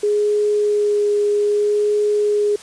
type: tone with vibrato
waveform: sine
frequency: 415.3 Hz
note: G#4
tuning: in tune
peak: -14 dBFS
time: 0.03-2.56 s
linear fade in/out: 5 ms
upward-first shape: sine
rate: 0.63 Hz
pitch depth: 10 cents each way
effects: white hiss -40 dBFS RMS until 2.62 s + resampled to 22050 Hz